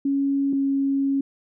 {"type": "tone pair in turn", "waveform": "sine", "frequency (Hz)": [277.2, 274.8], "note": ["C#4", "C#4"], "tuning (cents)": [0, -15], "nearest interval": "unison", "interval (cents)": 15, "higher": "first", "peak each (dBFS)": -19, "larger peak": "neither", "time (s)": [[0.05, 0.53], [0.53, 1.21]], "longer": "second", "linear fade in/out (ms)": 5, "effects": []}